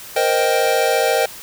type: chord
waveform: square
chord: C minor seventh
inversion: third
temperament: equal with one note detuned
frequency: 468.9 / 523.3 / 622.3 / 784 Hz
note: Bb4 / C5 / Eb5 / G5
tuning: +10 / 0 / 0 / 0 cents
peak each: -21 dBFS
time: 0.16-1.26 s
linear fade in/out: 5 ms
effects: white hiss -36 dBFS RMS until 1.42 s